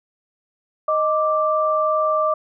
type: tone pair together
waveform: sine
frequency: 622.4 / 1175 Hz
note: D#5 / D6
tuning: 0 / +1 cents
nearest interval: major seventh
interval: 1101 cents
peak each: -19 dBFS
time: 0.88-2.34 s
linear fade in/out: 5 ms
effects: none